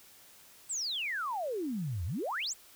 sine exponential two-way sweep, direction down then up, 8372 to 77.78 to 8372 Hz, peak -32 dBFS, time 0.69-2.54 s, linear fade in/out 20 ms, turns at 2.05 s, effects white hiss -57 dBFS RMS until 2.75 s

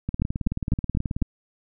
two click trains, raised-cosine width 5 ms, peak -9 / -14 dBFS, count 5 / 22, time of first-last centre 0.22-1.223 / 0.09-1.219 s, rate 3.99 / 18.6 Hz, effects none

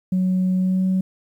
sine tone with pitch glide, 185 to 187.47 Hz, F#3 to F#3, 0 to +23 cents, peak -15 dBFS, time 0.12-1.01 s, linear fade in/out 5 ms, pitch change +23 cents, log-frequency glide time 0.56-0.85 s, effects tanh soft clip ceiling -14 dBFS + 9-bit

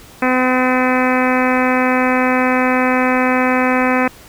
harmonic tone, 254.7 Hz, C4, 46 cents flat, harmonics 1 / 2 / 3 / 4 / 5 / 6 / 7 / 8 / 9 / 10, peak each -16 / -19 / -21 / -22 / -23 / -24 / -24 / -25 / -26 / -26 dBFS, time 0.22-4.08 s, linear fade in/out 5 ms, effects pink hiss -41 dBFS RMS until 4.28 s

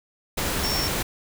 sine tone in noise, 5450 Hz, F8, 43 cents flat, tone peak -26 dBFS, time 0.63-0.88 s, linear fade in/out 10 ms, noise pink, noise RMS -26 dBFS, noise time 0.37-1.03 s, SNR -3 dB, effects none

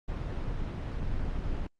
brown noise, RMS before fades -32 dBFS, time 0.08-1.67 s, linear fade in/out 5 ms, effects low-pass 4000 Hz 12 dB/octave + Opus 24 kbps

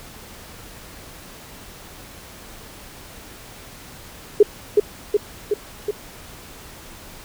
sine tone with echo, 415.3 Hz, G#4, in tune, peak -6 dBFS, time 4.4-4.43 s, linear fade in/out 5 ms, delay 370 ms, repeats 4, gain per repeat -3 dB, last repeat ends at 5.91 s, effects pink hiss -41 dBFS RMS until 7.24 s

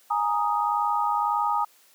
sine chord, Ab suspended second, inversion none, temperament equal, 830.6 / 932.3 / 1244.5 Hz, Ab5 / Bb5 / Eb6, 0 / 0 / 0 cents, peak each -26 dBFS, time 0.1-1.65 s, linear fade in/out 10 ms, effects white hiss -58 dBFS RMS until 1.94 s + high-pass 300 Hz 12 dB/octave

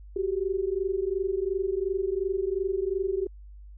sine tone pair together, 372.9 / 395.7 Hz, F#4 / G4, +14 / +16 cents, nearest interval minor second, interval 102 cents, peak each -28 dBFS, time 0.16-3.27 s, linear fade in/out 5 ms, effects added 50 Hz sine -43 dBFS peak until 3.77 s

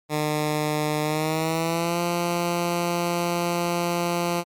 10% pulse tone with pitch glide, 151.4 to 172.91 Hz, D#3 to F3, -47 to -17 cents, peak -14 dBFS, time 0.09-4.44 s, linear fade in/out 50 ms, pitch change +230 cents, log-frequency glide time 1.02-2 s, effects MP3 96 kbps

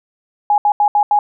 sine tone bursts at uneven times, 830 Hz, G#5, 1 cent flat, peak -9 dBFS, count 5, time 0.5-0.58 / 0.65-0.72 / 0.8-0.88 / 0.95-1.03 / 1.11-1.19 s, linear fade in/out 2 ms, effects none

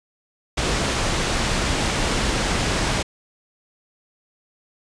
pink low-pass noise, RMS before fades -22 dBFS, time 0.57-3.03 s, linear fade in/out 10 ms, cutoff 7600 Hz, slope 12 dB/octave, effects resampled to 22050 Hz

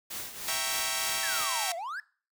white noise with tremolo, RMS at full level -36 dBFS, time 0.1-1.45 s, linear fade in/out 10 ms, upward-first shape triangle, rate 3.3 Hz, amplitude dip 70%
5% pulse chord, E diminished seventh, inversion none, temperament equal, 659.3 / 784 / 932.3 / 1108.7 Hz, E5 / G5 / Bb5 / Db6, 0 / 0 / 0 / 0 cents, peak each -23 dBFS, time 0.48-1.72 s, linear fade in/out 2 ms
triangle exponential two-way sweep, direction down then up, 1769 to 654 to 1769 Hz, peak -32 dBFS, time 1.23-2 s, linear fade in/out 2 ms, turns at 1.76 s
effects noise-tail reverb RT60 0.4 s tail -21 dB re dry

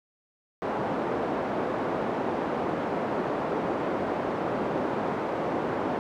pink band-pass noise, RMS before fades -29 dBFS, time 0.62-5.99 s, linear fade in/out 0 ms, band 280 to 910 Hz, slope 12 dB/octave, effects none

